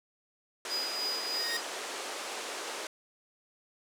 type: band-pass noise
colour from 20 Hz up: pink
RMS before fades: -39 dBFS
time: 0.65-2.87 s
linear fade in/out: 2 ms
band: 380 to 9200 Hz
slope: 24 dB/octave
type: tone with tremolo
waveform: triangle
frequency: 4934 Hz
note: D#8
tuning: 15 cents flat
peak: -29 dBFS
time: 0.68-1.62 s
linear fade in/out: 50 ms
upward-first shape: triangle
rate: 3.2 Hz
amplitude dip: 55%
type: tone with exponential growth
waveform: sawtooth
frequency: 1864.7 Hz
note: A#6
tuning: in tune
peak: -26 dBFS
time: 1.11-1.57 s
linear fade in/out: 5 ms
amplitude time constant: 100 ms
effects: none